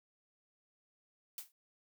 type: noise with exponential decay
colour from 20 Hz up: blue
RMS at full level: -40 dBFS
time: 1.38-1.52 s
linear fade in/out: 1 ms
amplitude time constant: 30 ms
effects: none